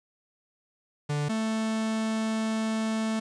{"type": "tone pair in turn", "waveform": "45% pulse", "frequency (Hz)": [146.83, 220.7], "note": ["D3", "A3"], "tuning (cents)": [0, 5], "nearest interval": "perfect fifth", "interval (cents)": 705, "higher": "second", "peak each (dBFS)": [-26, -26], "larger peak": "neither", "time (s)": [[1.09, 1.29], [1.29, 3.2]], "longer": "second", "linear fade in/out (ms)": 10, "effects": ["resampled to 22050 Hz", "9-bit"]}